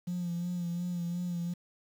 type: tone with vibrato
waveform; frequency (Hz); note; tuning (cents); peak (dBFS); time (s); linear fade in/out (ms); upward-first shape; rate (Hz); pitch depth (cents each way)
triangle; 174.61; F3; 0; -28; 0.07-1.54; 10; sine; 2.8; 36
effects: tanh soft clip ceiling -28 dBFS + 9-bit